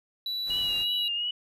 triangle tone with pitch glide, 3943 to 3914 Hz, B7 to B7, -4 to -16 cents, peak -28 dBFS, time 0.26-1.08 s, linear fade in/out 2 ms, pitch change -12 cents, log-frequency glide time 0.5-0.84 s
pink noise, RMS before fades -45 dBFS, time 0.45-0.86 s, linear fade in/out 50 ms
sine tone with vibrato, 2881 Hz, F#7, 47 cents flat, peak -27 dBFS, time 0.5-1.31 s, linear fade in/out 5 ms, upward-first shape triangle, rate 2.8 Hz, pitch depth 49 cents each way
effects resampled to 32000 Hz

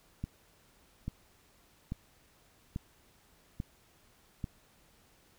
click train, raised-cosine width 5 ms, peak -23 dBFS, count 6, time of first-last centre 0.24-4.442 s, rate 1.19 Hz, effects pink hiss -65 dBFS RMS until 5.38 s

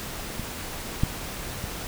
clicks, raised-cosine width 5 ms, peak -18 / -9 / -19 dBFS, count 3, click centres 0.396 / 1.035 / 1.641 s, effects pink hiss -35 dBFS RMS until 1.87 s

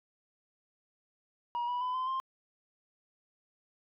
sine tone with pitch steps, 956 / 979.5 / 1003.5 / 1028.2 / 1053.4 Hz, A#5 / B5 / B5 / C6 / C6, +43 / -15 / +27 / -31 / +11 cents, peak -28 dBFS, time 1.55-2.2 s, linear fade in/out 0 ms, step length 130 ms, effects tanh soft clip ceiling -30 dBFS

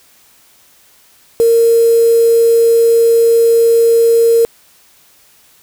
sine tone with quantisation, 461.6 Hz, A#4, 17 cents flat, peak -6 dBFS, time 1.4-4.45 s, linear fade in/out 0 ms, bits 4, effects white hiss -48 dBFS RMS until 5.62 s

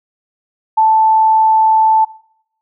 sine tone, 879 Hz, A5, 2 cents flat, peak -7 dBFS, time 0.77-2.05 s, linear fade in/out 10 ms, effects noise-tail reverb RT60 0.7 s tail -22 dB re dry

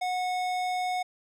sine tone with tanh clipping, 731 Hz, F#5, 21 cents flat, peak -29 dBFS, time 0.01-1.03 s, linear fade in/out 10 ms, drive 18 dB, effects none

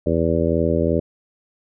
harmonic tone, 82.7 Hz, E2, 6 cents sharp, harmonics 1 / 2 / 3 / 4 / 5 / 6 / 7, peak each -24 / -24 / -24 / -24 / -24 / -24 / -24 dBFS, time 0.06-1 s, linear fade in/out 5 ms, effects none

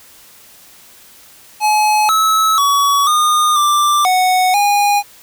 square tone with pitch steps, 850 / 1297 / 1130 / 1221 / 1180 / 739 / 818 Hz, G#5 / E6 / C#6 / D#6 / D6 / F#5 / G#5, +40 / -28 / +33 / -33 / +8 / -2 / -26 cents, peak -11 dBFS, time 1.6-5.03 s, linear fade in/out 50 ms, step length 490 ms, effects white hiss -43 dBFS RMS until 5.22 s

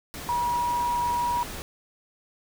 sine tone in noise, 962 Hz, B5, 46 cents flat, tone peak -23 dBFS, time 0.29-1.43 s, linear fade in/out 0 ms, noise pink, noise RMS -37 dBFS, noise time 0.14-1.62 s, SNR +11 dB, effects none

